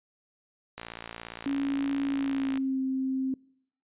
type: click train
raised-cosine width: 0.3 ms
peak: -22 dBFS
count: 104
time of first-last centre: 0.78-2.574 s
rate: 57.4 Hz
type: tone with pitch glide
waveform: sine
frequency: 277.2 to 263.6 Hz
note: C#4 to C4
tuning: 0 to +13 cents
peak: -26 dBFS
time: 1.46-3.34 s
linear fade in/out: 2 ms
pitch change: -87 cents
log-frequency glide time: 2.1-2.81 s
effects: noise-tail reverb RT60 0.7 s tail -25 dB re dry + resampled to 8000 Hz